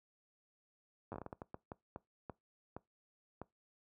slowing click train, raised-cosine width 1 ms, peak -30 dBFS, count 15, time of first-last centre 1.12-3.416 s, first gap 9 ms, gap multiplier 1.39, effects noise-tail reverb RT60 0.2 s tail -22 dB re dry + high-pass 60 Hz 12 dB/octave

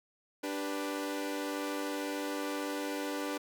sawtooth chord, G major, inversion second, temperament equal, 293.7 / 392 / 493.9 Hz, D4 / G4 / B4, 0 / 0 / 0 cents, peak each -32 / -38 / -36 dBFS, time 0.43-3.38 s, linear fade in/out 10 ms, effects none

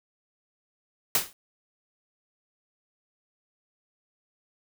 white noise with exponential decay, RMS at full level -19 dBFS, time 1.15-1.33 s, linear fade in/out 1 ms, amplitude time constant 39 ms, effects none

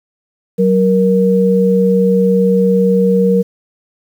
sine tone pair together, 187.8 / 470.1 Hz, F#3 / A#4, +26 / +15 cents, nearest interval octave + major third, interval 1589 cents, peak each -11 dBFS, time 0.58-3.43 s, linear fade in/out 20 ms, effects 7-bit

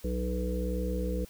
harmonic tone, 61.74 Hz, B1, in tune, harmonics 1 / 3 / 5 / 7 / 8, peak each -31 / -35 / -39 / -40 / -36 dBFS, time 0.04-1.25 s, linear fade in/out 5 ms, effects white hiss -55 dBFS RMS until 1.29 s

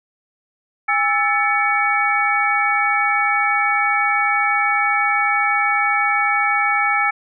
sine tone cluster, 815 / 1321 / 1743 / 2247 Hz, G#5 / E6 / A6 / C#7, -33 / +3 / -17 / +23 cents, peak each -21 / -20 / -23 / -19 dBFS, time 0.88-7.11 s, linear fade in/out 10 ms, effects none

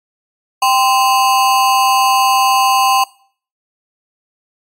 square ring-modulated tone, 911 Hz, A#5, 40 cents flat, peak -7 dBFS, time 0.62-3.04 s, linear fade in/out 5 ms, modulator 125 Hz, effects noise-tail reverb RT60 0.5 s tail -22 dB re dry + MP3 64 kbps

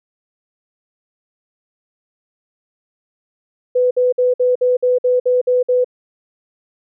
sine tone bursts, 498.9 Hz, B4, 17 cents sharp, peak -11 dBFS, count 10, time 3.75-5.845 s, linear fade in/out 10 ms, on 160 ms, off 55 ms, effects none

